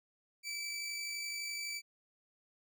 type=tone with amplitude modulation; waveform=20% pulse; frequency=2315 Hz; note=D7; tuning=25 cents flat; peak=-32 dBFS; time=0.43-1.82 s; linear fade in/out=50 ms; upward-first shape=sine; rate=51.8 Hz; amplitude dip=30%; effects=none